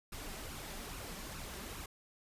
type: noise with flanger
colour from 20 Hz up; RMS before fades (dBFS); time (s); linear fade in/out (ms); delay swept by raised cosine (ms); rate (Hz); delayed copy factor
pink; -45; 0.12-1.86; 5; 0.72 to 5.22; 2.4; +0.55
effects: resampled to 32000 Hz